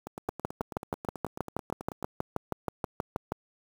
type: two click trains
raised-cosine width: 1 ms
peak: -15 / -24 dBFS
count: 20 / 19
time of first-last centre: 0.29-3.32 / 0.07-2.027 s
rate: 6.27 / 9.2 Hz
effects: high-pass 60 Hz 12 dB/octave + 7-bit